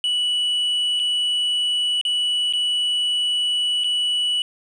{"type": "tone with dropouts", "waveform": "triangle", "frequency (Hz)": 2950, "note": "F#7", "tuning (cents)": -6, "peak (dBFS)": -17, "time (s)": [0.04, 4.42], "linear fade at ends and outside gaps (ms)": 1, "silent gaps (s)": [[0.994, 0.998], [2.013, 2.051], [2.526, 2.535], [3.837, 3.843]], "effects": ["resampled to 22050 Hz", "9-bit"]}